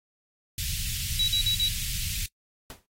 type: band-stop noise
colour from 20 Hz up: pink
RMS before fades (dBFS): -31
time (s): 0.58-2.26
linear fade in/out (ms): 2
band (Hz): 130 to 2600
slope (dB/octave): 24
type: tone bursts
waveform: sine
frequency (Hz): 3900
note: B7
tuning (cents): -23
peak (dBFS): -22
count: 4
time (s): 1.19-1.686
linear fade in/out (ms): 5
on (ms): 91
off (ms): 44
type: noise with exponential decay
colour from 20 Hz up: pink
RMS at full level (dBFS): -38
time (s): 2.7-2.86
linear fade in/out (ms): 1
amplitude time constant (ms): 33
effects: noise-tail reverb RT60 0.1 s tail -23 dB re dry + AAC 48 kbps